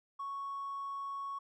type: tone with hard clipping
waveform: sine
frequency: 1108.7 Hz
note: C#6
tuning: in tune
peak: -38 dBFS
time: 0.19-1.39 s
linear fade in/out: 10 ms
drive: 1 dB
effects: none